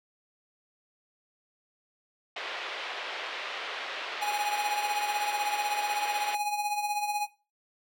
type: band-pass noise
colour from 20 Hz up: white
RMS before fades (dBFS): -37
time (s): 2.36-6.35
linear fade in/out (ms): 5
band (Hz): 420 to 3400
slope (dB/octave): 24
type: tone with tremolo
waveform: square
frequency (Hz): 830.6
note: G#5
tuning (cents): 0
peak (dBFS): -26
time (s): 4.21-7.27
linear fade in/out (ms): 20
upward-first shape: triangle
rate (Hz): 16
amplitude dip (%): 65
effects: noise-tail reverb RT60 0.3 s tail -17 dB re dry